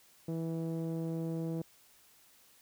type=tone with low-pass filter; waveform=sawtooth; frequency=163.8 Hz; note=E3; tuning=11 cents flat; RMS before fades=-36 dBFS; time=0.28-1.62 s; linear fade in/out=5 ms; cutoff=460 Hz; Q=1.5; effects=white hiss -63 dBFS RMS until 2.61 s